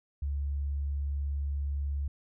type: tone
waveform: sine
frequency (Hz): 70.8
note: C#2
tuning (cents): +37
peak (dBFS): -29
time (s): 0.22-2.08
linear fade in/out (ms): 5
effects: none